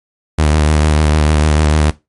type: tone with vibrato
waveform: sawtooth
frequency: 76.2 Hz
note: D#2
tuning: 36 cents flat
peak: -5 dBFS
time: 0.38-1.91 s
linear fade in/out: 10 ms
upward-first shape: sine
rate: 6.7 Hz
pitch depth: 37 cents each way
effects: noise-tail reverb RT60 0.2 s tail -17 dB re dry + MP3 48 kbps